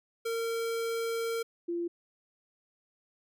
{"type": "tone pair in turn", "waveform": ["square", "sine"], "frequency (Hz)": [458.5, 343.5], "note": ["A#4", "F4"], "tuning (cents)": [-29, -29], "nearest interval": "perfect fourth", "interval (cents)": 500, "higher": "first", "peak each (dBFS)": [-31, -30], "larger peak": "second", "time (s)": [[0.25, 1.43], [1.68, 1.88]], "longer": "first", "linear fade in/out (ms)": 10, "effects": []}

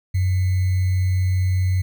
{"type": "tone with sample-and-hold", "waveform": "sine", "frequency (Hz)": 92.5, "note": "F#2", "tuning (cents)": 0, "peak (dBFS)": -16, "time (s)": [0.14, 1.82], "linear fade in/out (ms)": 10, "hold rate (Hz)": 2100, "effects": []}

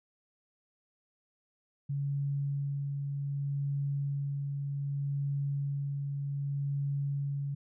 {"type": "tone with tremolo", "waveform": "sine", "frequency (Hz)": 140.8, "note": "C#3", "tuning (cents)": 27, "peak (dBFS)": -29, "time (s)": [1.89, 7.55], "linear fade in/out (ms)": 10, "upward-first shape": "sine", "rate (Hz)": 0.65, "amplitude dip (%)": 30, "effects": []}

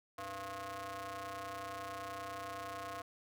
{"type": "ring-modulated tone", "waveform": "sawtooth", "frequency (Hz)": 192.6, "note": "G3", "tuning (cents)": -30, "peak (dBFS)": -35, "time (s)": [0.18, 3.02], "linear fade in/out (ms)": 5, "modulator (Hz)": 882, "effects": []}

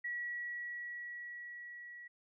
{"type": "tone with level ramp", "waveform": "sine", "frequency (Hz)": 1928, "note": "B6", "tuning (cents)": -42, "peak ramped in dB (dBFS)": [-36, -48], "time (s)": [0.04, 2.08], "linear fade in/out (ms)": 10, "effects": []}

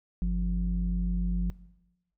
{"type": "tone pair together", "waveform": "sine", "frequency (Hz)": [49.56, 176.6], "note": ["G1", "F3"], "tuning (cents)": [20, 20], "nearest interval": "octave + minor seventh", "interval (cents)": 2200, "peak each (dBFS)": [-25, -29], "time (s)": [0.22, 1.5], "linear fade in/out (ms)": 0, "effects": ["noise-tail reverb RT60 1.0 s tail -20 dB re dry", "tanh soft clip ceiling -19 dBFS"]}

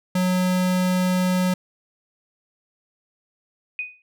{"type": "tone", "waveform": "square", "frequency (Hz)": 183, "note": "F#3", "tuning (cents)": -19, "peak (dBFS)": -19, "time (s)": [0.15, 1.54], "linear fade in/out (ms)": 5}
{"type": "tone with exponential decay", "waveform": "sine", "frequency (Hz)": 2489, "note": "D#7", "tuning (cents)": 0, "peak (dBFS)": -22, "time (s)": [3.79, 4.02], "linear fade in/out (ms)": 1, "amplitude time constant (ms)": 50}
{"effects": []}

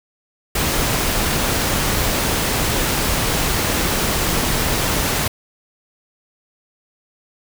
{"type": "noise", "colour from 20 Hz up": "pink", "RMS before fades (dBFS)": -19, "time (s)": [0.55, 5.28], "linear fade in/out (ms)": 5, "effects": []}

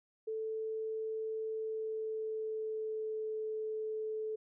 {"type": "tone with pitch glide", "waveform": "sine", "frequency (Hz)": [440, 434.9], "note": ["A4", "A4"], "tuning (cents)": [0, -20], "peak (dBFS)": -35, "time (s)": [0.27, 4.36], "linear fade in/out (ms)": 10, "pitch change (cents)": -20, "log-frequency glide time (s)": [1.51, 3.35], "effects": []}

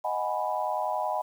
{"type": "chord", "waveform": "sine", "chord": "G# minor seventh", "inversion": "second", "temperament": "equal", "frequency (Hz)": [622.3, 740, 830.6, 987.8], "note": ["D#5", "F#5", "G#5", "B5"], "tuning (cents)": [0, 0, 0, 0], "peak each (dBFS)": -32, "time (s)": [0.04, 1.22], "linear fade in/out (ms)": 10, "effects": ["9-bit"]}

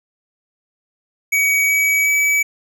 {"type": "tone with pitch steps", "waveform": "square", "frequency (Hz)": [2262, 2275, 2288], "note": ["C#7", "C#7", "D7"], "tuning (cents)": [34, 44, -46], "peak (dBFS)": -14, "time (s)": [1.32, 2.43], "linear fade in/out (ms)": 10, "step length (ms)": 370, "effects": []}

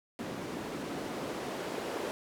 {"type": "noise with band-pass filter sweep", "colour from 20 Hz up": "white", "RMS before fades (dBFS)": -38, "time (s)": [0.19, 2.11], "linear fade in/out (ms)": 0, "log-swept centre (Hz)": [250, 420], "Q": 1.2, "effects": []}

